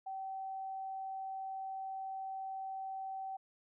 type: tone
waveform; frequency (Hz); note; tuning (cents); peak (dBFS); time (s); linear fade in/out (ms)
sine; 769; G5; -33; -39; 0.06-3.37; 10
effects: none